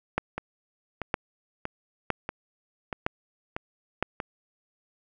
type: two click trains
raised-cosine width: 0.5 ms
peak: -16 / -9 dBFS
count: 7 / 5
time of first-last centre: 0.38-4.202 / 0.18-4.026 s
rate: 1.57 / 1.04 Hz
effects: none